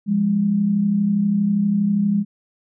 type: tone pair together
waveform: sine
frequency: 172.16 / 204.6 Hz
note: F3 / G#3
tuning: -25 / -26 cents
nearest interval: minor third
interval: 299 cents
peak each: -24 / -16 dBFS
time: 0.06-2.25 s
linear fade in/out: 50 ms
effects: none